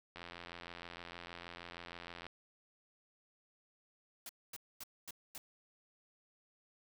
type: click train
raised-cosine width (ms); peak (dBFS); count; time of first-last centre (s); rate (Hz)
0.3; -31; 183; 0.16-2.266; 86.4
type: noise bursts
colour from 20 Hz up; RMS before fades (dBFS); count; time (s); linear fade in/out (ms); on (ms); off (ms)
white; -47; 5; 4.26-5.38; 2; 32; 240
effects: none